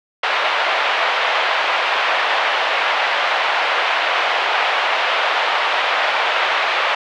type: band-pass noise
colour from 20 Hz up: pink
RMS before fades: -18 dBFS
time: 0.23-6.95 s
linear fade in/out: 5 ms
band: 630 to 3300 Hz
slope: 24 dB/octave
effects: none